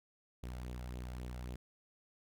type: tone with flanger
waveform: sawtooth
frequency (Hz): 61.74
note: B1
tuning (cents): 0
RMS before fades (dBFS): -44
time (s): 0.43-1.56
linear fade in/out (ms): 5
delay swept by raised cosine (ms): 0.28 to 1.48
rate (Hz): 3.7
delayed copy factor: +0.5
effects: none